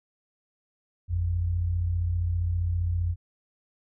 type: tone pair together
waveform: sine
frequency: 52.2 / 87.31 Hz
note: G#1 / F2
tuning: +10 / 0 cents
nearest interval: major sixth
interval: 890 cents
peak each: -32 / -24 dBFS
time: 1.08-3.16 s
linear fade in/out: 50 ms
effects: none